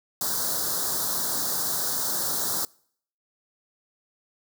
white band-stop noise, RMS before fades -27 dBFS, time 0.21-2.65 s, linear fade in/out 2 ms, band 1600 to 3900 Hz, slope 48 dB/octave, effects noise-tail reverb RT60 0.6 s tail -25 dB re dry + high-pass 100 Hz 12 dB/octave

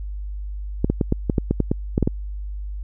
clicks, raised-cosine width 3 ms, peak -5 dBFS, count 12, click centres 0.845 / 0.9 / 1.012 / 1.124 / 1.298 / 1.382 / 1.51 / 1.603 / 1.715 / 1.979 / 2.027 / 2.075 s, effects added 50 Hz sine -27 dBFS peak until 2.83 s

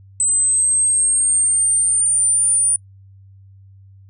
sine exponential sweep, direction up, 8070 to 9397 Hz, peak -13 dBFS, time 0.2-2.76 s, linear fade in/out 2 ms, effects noise-tail reverb RT60 0.1 s tail -26 dB re dry + added 97 Hz sine -42 dBFS peak until 4.09 s

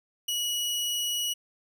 sawtooth tone with ADSR envelope, 2919 Hz, F#7, 24 cents flat, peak -22 dBFS, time 0.28-1.34 s, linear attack 8 ms, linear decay 6 ms, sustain -2 dB, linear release 15 ms, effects none

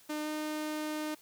sawtooth tone with pitch glide, 302.9 to 305.9 Hz, D#4 to D#4, -46 to -29 cents, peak -30 dBFS, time 0.09-1.15 s, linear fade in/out 10 ms, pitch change +17 cents, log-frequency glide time 0.22-0.28 s, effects white hiss -60 dBFS RMS until 1.21 s

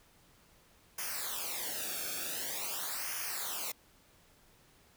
white noise with flanger, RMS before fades -38 dBFS, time 0.98-3.72 s, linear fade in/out 5 ms, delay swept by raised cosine 0.25 to 1.02 ms, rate 0.46 Hz, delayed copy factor -0.85, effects pink hiss -64 dBFS RMS until 4.96 s

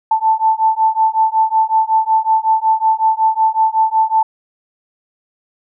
sine beating tone pair, 880 / 885.4 Hz, A5 / A5, 0 / +11 cents, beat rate 5.4 Hz, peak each -14 dBFS, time 0.11-4.23 s, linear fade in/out 5 ms, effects none

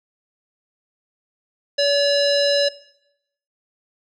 square tone with low-pass filter, 570 Hz, C#5, 48 cents sharp, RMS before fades -18 dBFS, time 1.78-2.69 s, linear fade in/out 10 ms, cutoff 4700 Hz, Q 9.4, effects noise-tail reverb RT60 0.8 s tail -19 dB re dry

